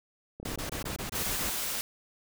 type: click train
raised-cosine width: 2 ms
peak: -28 dBFS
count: 20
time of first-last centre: 0.4-0.96 s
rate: 33.9 Hz
type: noise bursts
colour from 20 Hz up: pink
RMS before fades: -36 dBFS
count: 8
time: 0.45-1.498 s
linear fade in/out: 5 ms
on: 110 ms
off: 24 ms
type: noise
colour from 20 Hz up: white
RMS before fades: -33 dBFS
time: 1.15-1.81 s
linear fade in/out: 0 ms
effects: none